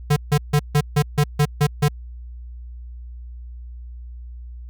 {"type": "tone bursts", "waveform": "square", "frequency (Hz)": 147, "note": "D3", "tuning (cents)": 2, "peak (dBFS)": -14, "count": 9, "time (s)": [0.1, 1.885], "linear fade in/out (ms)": 10, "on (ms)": 65, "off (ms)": 150, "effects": ["added 60 Hz sine -33 dBFS peak until 4.69 s"]}